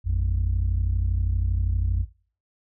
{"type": "tone pair together", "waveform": "sine", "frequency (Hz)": [55.34, 87.9], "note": ["A1", "F2"], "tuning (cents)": [11, 12], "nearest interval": "minor sixth", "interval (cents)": 801, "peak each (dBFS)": -22, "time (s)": [0.04, 2.06], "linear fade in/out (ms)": 50, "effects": ["noise-tail reverb RT60 0.4 s tail -17 dB re dry", "tanh soft clip ceiling -16 dBFS"]}